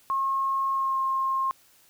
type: tone with pitch glide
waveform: sine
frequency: 1080 to 1066.4 Hz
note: C#6 to C6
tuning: -45 to +33 cents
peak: -23 dBFS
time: 0.1-1.51 s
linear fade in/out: 0 ms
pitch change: -22 cents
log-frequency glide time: 0.73-0.98 s
effects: white hiss -59 dBFS RMS until 1.89 s